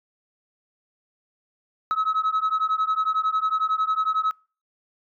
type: beating tone pair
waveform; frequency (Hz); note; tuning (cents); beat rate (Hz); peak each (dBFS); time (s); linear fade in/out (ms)
sine; 1280 / 1291; D#6 / E6; +49 / -37; 11; -22; 1.91-4.31; 0
effects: noise-tail reverb RT60 0.4 s tail -26 dB re dry + tanh soft clip ceiling -17 dBFS